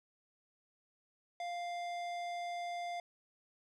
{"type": "tone with tanh clipping", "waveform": "sine", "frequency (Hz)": 698.5, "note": "F5", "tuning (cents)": 0, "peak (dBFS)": -40, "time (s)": [1.4, 3], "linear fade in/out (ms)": 2, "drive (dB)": 16, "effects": []}